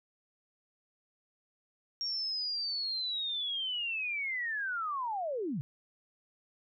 sine linear sweep, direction down, 5588 to 120 Hz, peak -32 dBFS, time 2.01-5.61 s, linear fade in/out 0 ms, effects none

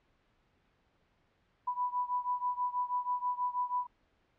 sine beating tone pair, 987 / 993.2 Hz, B5 / B5, -1 / +9 cents, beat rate 6.2 Hz, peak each -33 / -35 dBFS, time 1.67-3.87 s, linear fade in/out 10 ms, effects pink hiss -72 dBFS RMS until 4.38 s + low-pass 3000 Hz 12 dB/octave

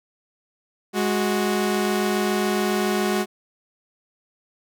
sawtooth tone pair together, 207.8 / 368.4 Hz, G#3 / F#4, +1 / -7 cents, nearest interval minor seventh, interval 992 cents, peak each -19 dBFS, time 0.93-3.26 s, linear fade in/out 50 ms, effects none

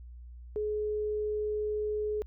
sine tone, 423 Hz, G#4, 32 cents sharp, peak -29 dBFS, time 0.56-2.22 s, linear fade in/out 0 ms, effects added 60 Hz sine -44 dBFS peak until 2.26 s

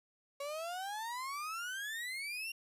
35% pulse exponential sweep, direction up, 554.4 to 2794 Hz, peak -37 dBFS, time 0.4-2.52 s, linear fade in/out 5 ms, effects resampled to 32000 Hz

